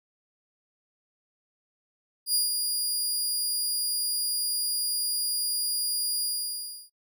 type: tone with ADSR envelope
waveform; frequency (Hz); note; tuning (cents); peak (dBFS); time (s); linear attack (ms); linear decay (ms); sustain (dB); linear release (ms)
20% pulse; 4846; D#8; -47; -15; 2.26-6.9; 83; 150; -5; 670
effects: noise-tail reverb RT60 0.1 s tail -23 dB re dry